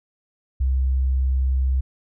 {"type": "tone", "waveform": "sine", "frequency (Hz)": 65.4, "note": "C2", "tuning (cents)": 0, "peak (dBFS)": -17, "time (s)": [0.6, 1.81], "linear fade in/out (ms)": 10, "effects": []}